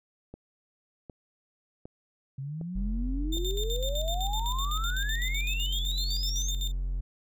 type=click train; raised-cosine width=2 ms; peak=-29 dBFS; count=5; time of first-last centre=0.34-3.37 s; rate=1.32 Hz
type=exponential sweep; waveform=sine; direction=up; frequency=131.1 to 6645 Hz; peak=-33 dBFS; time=2.38-6.51 s; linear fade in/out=5 ms
type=tone; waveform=triangle; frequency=44.75 Hz; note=F1; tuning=43 cents sharp; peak=-26 dBFS; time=2.75-7.01 s; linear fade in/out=10 ms
type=tone with tremolo; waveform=35% pulse; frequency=3612 Hz; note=A7; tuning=45 cents sharp; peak=-30 dBFS; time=3.32-6.72 s; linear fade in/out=10 ms; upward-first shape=square; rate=7.9 Hz; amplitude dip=75%
effects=none